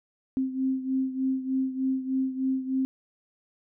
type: beating tone pair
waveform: sine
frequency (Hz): 262.4 / 265.7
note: C4 / C4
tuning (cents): +5 / +27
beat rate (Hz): 3.3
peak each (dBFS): -26 / -31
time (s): 0.37-2.85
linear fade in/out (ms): 0
effects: none